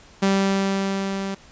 sawtooth tone with level ramp, 195.1 Hz, G3, 8 cents flat, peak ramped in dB -12 to -22 dBFS, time 0.22-1.35 s, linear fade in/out 10 ms, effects pink hiss -49 dBFS RMS until 1.51 s + resampled to 16000 Hz

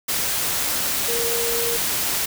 sine tone in noise, 467.8 Hz, A#4, 6 cents sharp, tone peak -25 dBFS, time 1.08-1.77 s, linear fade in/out 10 ms, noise white, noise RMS -23 dBFS, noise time 0.08-2.26 s, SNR -5 dB, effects none

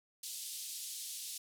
white band-pass noise, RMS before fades -44 dBFS, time 0.23-1.38 s, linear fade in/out 5 ms, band 3300 to 12000 Hz, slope 24 dB/octave, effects none

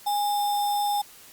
sine tone with sample-and-hold, 821 Hz, G#5, 20 cents flat, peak -22 dBFS, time 0.06-1.02 s, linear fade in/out 10 ms, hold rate 4410 Hz, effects white hiss -49 dBFS RMS until 1.32 s + Opus 48 kbps

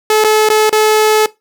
sawtooth tone with dropouts, 431 Hz, A4, 36 cents flat, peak -4 dBFS, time 0.1-1.26 s, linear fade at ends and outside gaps 2 ms, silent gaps 0.24-0.245 / 0.489-0.5 / 0.695-0.727 s, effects noise-tail reverb RT60 0.2 s tail -19 dB re dry

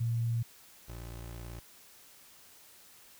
sine / 25% pulse tone pair in turn, 116.54 / 58.27 Hz, A#2 / A#1, 0 / 0 cents, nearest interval octave, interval 1200 cents, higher first, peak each -28 / -38 dBFS, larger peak first, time 0-0.43 / 0.88-1.6 s, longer second, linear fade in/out 10 ms, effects white hiss -57 dBFS RMS until 3.19 s

